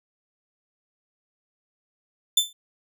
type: tone with exponential decay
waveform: sawtooth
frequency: 3537 Hz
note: A7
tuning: 8 cents sharp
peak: -10 dBFS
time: 2.37-2.53 s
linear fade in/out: 5 ms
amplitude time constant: 33 ms
effects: none

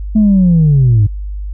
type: linear sweep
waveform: sine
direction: down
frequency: 220 to 98.7 Hz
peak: -4 dBFS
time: 0.15-1.07 s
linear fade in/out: 10 ms
effects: tanh soft clip ceiling -3 dBFS + added 50 Hz sine -19 dBFS peak until 1.53 s

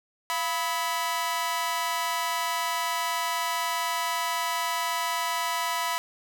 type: tone with amplitude modulation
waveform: sawtooth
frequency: 987.8 Hz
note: B5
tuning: in tune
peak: -18 dBFS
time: 0.3-5.98 s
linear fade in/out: 0 ms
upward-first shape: sine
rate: 296 Hz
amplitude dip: 100%
effects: none

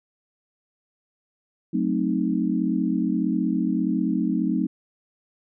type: chord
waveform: sine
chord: F# diminished seventh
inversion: none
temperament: equal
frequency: 185 / 220 / 261.6 / 311.1 Hz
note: F#3 / A3 / C4 / Eb4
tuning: 0 / 0 / 0 / 0 cents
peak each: -26 dBFS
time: 1.73-4.67 s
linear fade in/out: 10 ms
effects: none

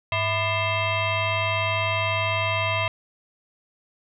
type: tone with frequency modulation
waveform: sine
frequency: 1000 Hz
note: B5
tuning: 21 cents sharp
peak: -21 dBFS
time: 0.12-2.88 s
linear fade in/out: 2 ms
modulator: 551 Hz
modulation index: 3.8
effects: none

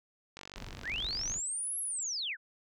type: click train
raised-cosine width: 0.2 ms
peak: -27 dBFS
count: 47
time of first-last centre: 0.37-1.34 s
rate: 47.4 Hz
type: noise with tremolo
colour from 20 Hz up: brown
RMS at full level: -42 dBFS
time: 0.56-1.4 s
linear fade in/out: 10 ms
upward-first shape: triangle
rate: 19 Hz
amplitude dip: 65%
type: linear two-way sweep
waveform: sine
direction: up then down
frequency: 1396.9 to 11320 to 1396.9 Hz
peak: -33 dBFS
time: 0.83-2.37 s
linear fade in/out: 50 ms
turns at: 1.79 s
effects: none

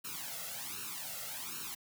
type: noise with flanger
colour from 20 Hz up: white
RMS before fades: -42 dBFS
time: 0.04-1.75 s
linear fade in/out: 10 ms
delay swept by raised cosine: 0.72 to 1.53 ms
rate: 1.3 Hz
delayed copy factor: +1
effects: high-pass 100 Hz 12 dB/octave

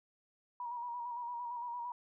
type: tone with vibrato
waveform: sine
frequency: 960 Hz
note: B5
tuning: 49 cents flat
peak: -38 dBFS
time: 0.6-1.92 s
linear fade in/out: 2 ms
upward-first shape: square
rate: 8.8 Hz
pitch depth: 35 cents each way
effects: none

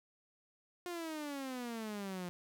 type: exponential sweep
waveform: sawtooth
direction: down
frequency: 358.3 to 174.61 Hz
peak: -36 dBFS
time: 0.86-2.29 s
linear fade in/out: 0 ms
effects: none

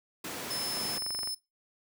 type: high-pass noise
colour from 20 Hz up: pink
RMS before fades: -39 dBFS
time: 0.24-0.98 s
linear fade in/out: 5 ms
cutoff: 190 Hz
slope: 12 dB/octave
type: tone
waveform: sawtooth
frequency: 5240 Hz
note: E8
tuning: 11 cents flat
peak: -30 dBFS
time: 0.5-1.35 s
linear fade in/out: 10 ms
type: click train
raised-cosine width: 0.5 ms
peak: -27 dBFS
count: 13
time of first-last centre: 0.77-1.274 s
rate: 23.8 Hz
effects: noise-tail reverb RT60 0.2 s tail -17 dB re dry

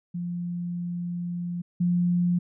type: tone pair in turn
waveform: sine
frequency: 174.61 / 175.93 Hz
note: F3 / F3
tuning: 0 / +13 cents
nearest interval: unison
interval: 13 cents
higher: second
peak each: -28 / -20 dBFS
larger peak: second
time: 0.14-1.62 / 1.8-2.39 s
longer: first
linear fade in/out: 10 ms
effects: none

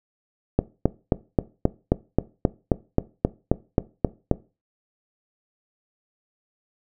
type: click train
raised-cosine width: 2 ms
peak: -3 dBFS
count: 15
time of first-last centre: 0.59-4.313 s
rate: 3.76 Hz
effects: noise-tail reverb RT60 0.3 s tail -19 dB re dry

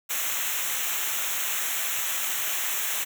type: noise with comb filter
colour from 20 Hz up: white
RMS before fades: -28 dBFS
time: 0.09-3.05 s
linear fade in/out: 20 ms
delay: 0.21 ms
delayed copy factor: -0.85
effects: none

